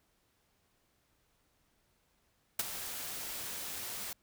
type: noise with ADSR envelope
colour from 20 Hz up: white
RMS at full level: -29 dBFS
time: 2.59-4.13 s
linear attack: 5 ms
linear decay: 23 ms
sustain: -12 dB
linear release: 4 ms
effects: pink hiss -74 dBFS RMS until 4.22 s